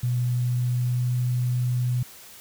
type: tone with pitch glide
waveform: sine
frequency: 123 to 124 Hz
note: B2 to B2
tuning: -7 to +7 cents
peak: -21 dBFS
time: 0.03-2.03 s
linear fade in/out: 5 ms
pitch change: +14 cents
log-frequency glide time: 0.33-1.18 s
effects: white hiss -46 dBFS RMS until 2.4 s